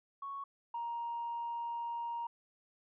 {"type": "tone pair in turn", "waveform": "sine", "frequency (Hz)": [1108.7, 938.2], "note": ["C#6", "A#5"], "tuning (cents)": [0, 11], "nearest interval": "minor third", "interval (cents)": 289, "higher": "first", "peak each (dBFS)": [-39, -35], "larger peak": "second", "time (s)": [[0.22, 0.44], [0.74, 2.27]], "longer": "second", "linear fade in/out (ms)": 5, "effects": ["tanh soft clip ceiling -32 dBFS"]}